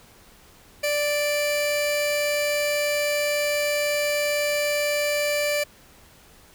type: tone pair together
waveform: sawtooth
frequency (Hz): 587.3 / 1174.6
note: D5 / D6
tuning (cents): 0 / 0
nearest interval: octave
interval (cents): 1200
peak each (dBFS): -18 / -22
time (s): 0.83-5.64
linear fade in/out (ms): 10
effects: pink hiss -52 dBFS RMS until 6.54 s